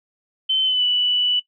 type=tone with pitch glide; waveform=sine; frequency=3075 to 2965 Hz; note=G7 to F#7; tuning=-34 to +3 cents; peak=-16 dBFS; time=0.49-1.4 s; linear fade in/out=10 ms; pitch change=-63 cents; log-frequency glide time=0.63-0.84 s; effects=noise-tail reverb RT60 0.1 s tail -18 dB re dry